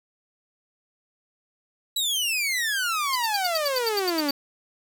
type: exponential sweep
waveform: sawtooth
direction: down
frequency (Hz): 3972 to 275.2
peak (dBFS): -20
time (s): 1.96-4.31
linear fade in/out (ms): 5
type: tone bursts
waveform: square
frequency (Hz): 4600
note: D8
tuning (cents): -37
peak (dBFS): -24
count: 12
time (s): 3.13-4.31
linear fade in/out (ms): 2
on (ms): 25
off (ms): 80
effects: none